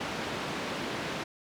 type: band-pass noise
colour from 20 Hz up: pink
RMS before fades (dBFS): -35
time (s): 0-1.24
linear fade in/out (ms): 10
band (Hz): 170 to 3800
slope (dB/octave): 12
effects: none